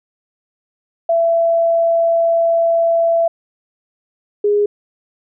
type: tone pair in turn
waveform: sine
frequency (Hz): 669 / 412.7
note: E5 / G#4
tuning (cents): +25 / -11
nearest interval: minor sixth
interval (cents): 836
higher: first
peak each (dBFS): -11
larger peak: neither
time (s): 1.09-3.28 / 4.44-4.66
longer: first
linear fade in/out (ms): 5
effects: none